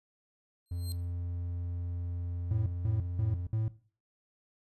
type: tone with exponential growth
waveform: 15% pulse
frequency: 4171 Hz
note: C8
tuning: 6 cents flat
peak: -32 dBFS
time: 0.66-0.92 s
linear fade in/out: 0 ms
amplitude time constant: 56 ms
type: tone with pitch glide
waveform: triangle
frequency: 87.31 to 88.27 Hz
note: F2 to F2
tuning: 0 to +19 cents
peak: -31 dBFS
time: 0.71-3.47 s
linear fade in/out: 5 ms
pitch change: +19 cents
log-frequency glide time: 2.4-3.01 s
type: tone bursts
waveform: triangle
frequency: 110 Hz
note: A2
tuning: in tune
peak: -26 dBFS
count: 4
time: 2.51-3.68 s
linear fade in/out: 0 ms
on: 150 ms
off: 190 ms
effects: noise-tail reverb RT60 0.4 s tail -17 dB re dry + resampled to 32000 Hz